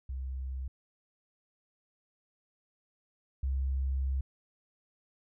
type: tone pair in turn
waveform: sine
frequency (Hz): 65.41 / 66.75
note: C2 / C2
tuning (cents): 0 / +35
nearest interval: unison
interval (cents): 35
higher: second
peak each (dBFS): -34 / -28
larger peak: second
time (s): 0.09-0.68 / 3.43-4.21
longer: second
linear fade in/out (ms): 5
effects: none